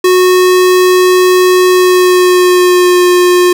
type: tone with pitch glide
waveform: square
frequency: 366.3 to 358.1 Hz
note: F#4 to F4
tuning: -17 to +43 cents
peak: -5 dBFS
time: 0.04-3.53 s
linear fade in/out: 5 ms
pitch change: -40 cents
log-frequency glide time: 1.67-3.06 s
effects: none